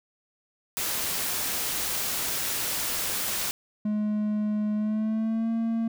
white noise, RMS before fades -29 dBFS, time 0.77-3.51 s, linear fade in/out 0 ms
triangle tone with pitch glide, 211.1 to 227.6 Hz, G#3 to A#3, +29 to -41 cents, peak -22 dBFS, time 3.85-5.88 s, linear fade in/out 5 ms, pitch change +130 cents, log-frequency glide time 4.75-5.5 s
effects none

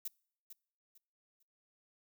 violet noise with echo, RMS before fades -39 dBFS, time 0.05-0.08 s, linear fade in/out 5 ms, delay 450 ms, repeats 3, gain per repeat -11 dB, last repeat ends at 1.43 s, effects noise-tail reverb RT60 0.6 s tail -26 dB re dry

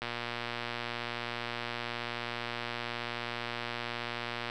click train, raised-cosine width 0.3 ms, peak -19 dBFS, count 534, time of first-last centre 0.02-4.499 s, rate 119 Hz, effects none

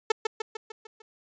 sawtooth tone with echo, 440 Hz, A4, in tune, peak -14 dBFS, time 0.1-0.12 s, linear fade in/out 5 ms, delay 150 ms, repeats 6, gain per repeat -5 dB, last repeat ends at 1.02 s, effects resampled to 16000 Hz

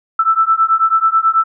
sine beating tone pair, 1318.5 / 1327.7 Hz, E6 / E6, 0 / +12 cents, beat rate 9.2 Hz, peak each -13 dBFS, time 0.19-1.44 s, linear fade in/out 5 ms, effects none

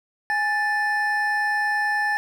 triangle tone pair together, 830.6 / 1760 Hz, G#5 / A6, 0 / 0 cents, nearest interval octave + minor second, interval 1300 cents, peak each -23 / -20 dBFS, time 0.3-2.17 s, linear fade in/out 0 ms, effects none

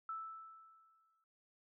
sine tone with exponential decay, 1317 Hz, E6, 2 cents flat, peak -39 dBFS, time 0.09-1.24 s, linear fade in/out 2 ms, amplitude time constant 250 ms, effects none

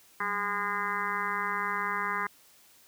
harmonic tone with a mistuned harmonic, 204.2 Hz, G#3, 29 cents flat, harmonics 1 / 2 / 4 / 5 / 6 / 7 / 8 / 9 / 10, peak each -44 / -42 / -42 / -34 / -34 / -40 / -36 / -38 / -38 dBFS, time 0.2-2.27 s, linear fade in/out 5 ms, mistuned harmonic 1, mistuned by -120 cents, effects white hiss -59 dBFS RMS until 2.87 s + high-pass 60 Hz 12 dB/octave

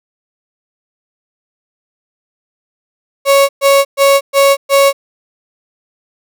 35% pulse tone bursts, 554.4 Hz, C#5, in tune, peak -4 dBFS, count 5, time 3.25-4.93 s, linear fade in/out 50 ms, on 240 ms, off 120 ms, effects none

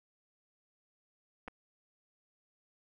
clicks, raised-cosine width 0.5 ms, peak -29 dBFS, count 2, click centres 1.478 / 1.482 s, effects none

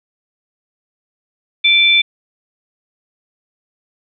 sine tone pair together, 2349 / 3520 Hz, D7 / A7, 0 / 0 cents, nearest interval perfect fifth, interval 700 cents, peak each -11 dBFS, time 1.64-2.02 s, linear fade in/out 10 ms, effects none

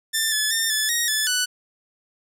10% pulse tone with pitch steps, 1780 / 1722 / 1807 / 1733 / 1878 / 1734 / 1487 Hz, A6 / A6 / A6 / A6 / A#6 / A6 / F#6, +20 / -38 / +46 / -27 / +12 / -26 / +8 cents, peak -11 dBFS, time 0.13-1.46 s, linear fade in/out 20 ms, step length 190 ms, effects none

